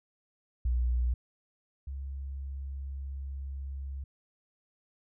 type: tone pair in turn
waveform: sine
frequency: 60.9 / 68.18 Hz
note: B1 / C#2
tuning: -24 / -28 cents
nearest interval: major second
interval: 196 cents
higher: second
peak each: -25 / -35 dBFS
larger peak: first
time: 0.65-1.14 / 1.87-4.04 s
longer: second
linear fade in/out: 5 ms
effects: none